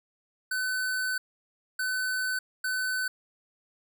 square tone bursts at uneven times, 1512 Hz, F#6, 37 cents sharp, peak -28 dBFS, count 3, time 0.51-1.18 / 1.79-2.39 / 2.64-3.08 s, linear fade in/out 5 ms, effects none

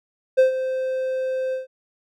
triangle tone with ADSR envelope, 520 Hz, C5, 11 cents flat, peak -8 dBFS, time 0.37-1.67 s, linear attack 21 ms, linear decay 120 ms, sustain -12 dB, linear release 140 ms, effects none

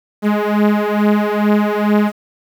sawtooth beating tone pair, 207.7 / 210 Hz, G#3 / G#3, 0 / +19 cents, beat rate 2.3 Hz, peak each -11 dBFS, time 0.22-2.12 s, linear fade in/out 50 ms, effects low-pass 2000 Hz 12 dB/octave + 7-bit

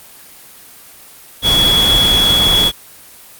sine tone in noise, 3363 Hz, G#7, 21 cents sharp, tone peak -9 dBFS, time 1.42-2.72 s, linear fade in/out 50 ms, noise pink, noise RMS -17 dBFS, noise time 1.42-2.72 s, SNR +5 dB, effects white hiss -39 dBFS RMS until 3.39 s + Opus 24 kbps

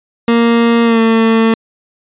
30% pulse tone with pitch glide, 233.1 to 225.2 Hz, A#3 to A3, 0 to +40 cents, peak -5 dBFS, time 0.28-1.54 s, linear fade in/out 2 ms, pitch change -60 cents, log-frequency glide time 0.84-1.01 s, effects resampled to 8000 Hz

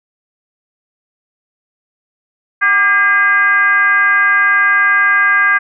sine tone with frequency modulation, 1616 Hz, G#6, 48 cents flat, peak -8 dBFS, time 2.61-5.59 s, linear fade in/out 20 ms, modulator 429 Hz, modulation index 0.91, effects none

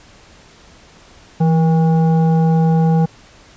sine tone with frequency modulation, 164.81 Hz, E3, in tune, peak -10 dBFS, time 1.4-3.06 s, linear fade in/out 10 ms, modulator 642 Hz, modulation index 0.48, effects pink hiss -45 dBFS RMS until 3.56 s + resampled to 16000 Hz

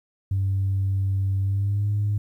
sine tone with pitch glide, 97 to 103.36 Hz, G2 to G#2, -18 to -8 cents, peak -19 dBFS, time 0.31-2.18 s, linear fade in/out 5 ms, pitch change +110 cents, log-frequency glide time 1.41-1.89 s, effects tanh soft clip ceiling -17 dBFS + 10-bit

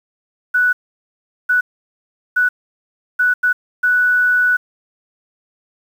sine tone bursts at uneven times, 1480 Hz, F#6, in tune, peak -11 dBFS, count 6, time 0.54-0.73 / 1.49-1.61 / 2.36-2.49 / 3.19-3.34 / 3.43-3.53 / 3.83-4.57 s, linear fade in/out 10 ms, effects 7-bit

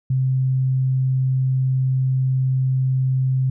sine tone, 130.81 Hz, C3, in tune, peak -16 dBFS, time 0.1-3.5 s, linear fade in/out 5 ms, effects none

